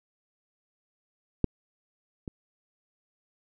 clicks, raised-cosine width 3 ms, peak -9 / -23 dBFS, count 2, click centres 1.443 / 2.278 s, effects none

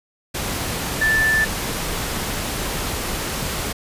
sine tone in noise, 1760 Hz, A6, in tune, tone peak -15 dBFS, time 1.01-1.45 s, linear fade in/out 10 ms, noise pink, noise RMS -25 dBFS, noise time 0.34-3.73 s, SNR +7 dB, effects resampled to 32000 Hz

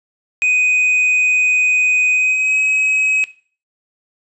triangle tone with pitch glide, 2498 to 2545 Hz, D#7 to D#7, +6 to +39 cents, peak -11 dBFS, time 0.42-3.24 s, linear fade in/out 0 ms, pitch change +33 cents, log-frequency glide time 2.11-2.58 s, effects noise-tail reverb RT60 0.4 s tail -17 dB re dry + resampled to 22050 Hz

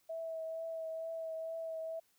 sine tone with vibrato, 650 Hz, E5, 24 cents flat, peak -38 dBFS, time 0.09-2 s, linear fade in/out 10 ms, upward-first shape triangle, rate 2.2 Hz, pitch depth 20 cents each way, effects white hiss -73 dBFS RMS until 2.18 s

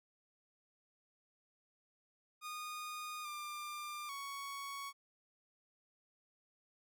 sawtooth tone with pitch steps, 1229 / 1194 / 1114 Hz, D#6 / D6 / C#6, -22 / +28 / +8 cents, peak -39 dBFS, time 2.41-4.93 s, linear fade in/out 50 ms, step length 840 ms, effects none

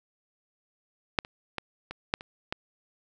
clicks, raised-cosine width 0.3 ms, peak -6 / -28 / -15 / -21 / -8 / -25 / -14 dBFS, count 7, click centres 1.188 / 1.249 / 1.583 / 1.91 / 2.139 / 2.209 / 2.525 s, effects none

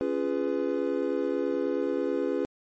triangle chord, C# dominant seventh, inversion none, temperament just, 277.2 / 346.5 / 415.8 / 498.9 Hz, C#4 / E#4 / G#4 / B4, 0 / -14 / +2 / +17 cents, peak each -29 dBFS, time 0.01-2.45 s, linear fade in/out 0 ms, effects MP3 32 kbps

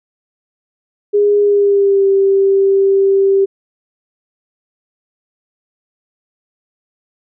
sine tone with pitch glide, 410.7 to 391.2 Hz, G#4 to G4, -19 to -4 cents, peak -8 dBFS, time 1.13-3.46 s, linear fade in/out 20 ms, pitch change -85 cents, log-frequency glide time 1.4-2.07 s, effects none

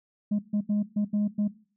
sine tone bursts at uneven times, 207.7 Hz, G#3, in tune, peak -20 dBFS, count 6, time 0.31-0.39 / 0.53-0.61 / 0.69-0.83 / 0.96-1.05 / 1.13-1.28 / 1.38-1.48 s, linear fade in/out 10 ms, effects noise-tail reverb RT60 0.4 s tail -18 dB re dry + tanh soft clip ceiling -21 dBFS

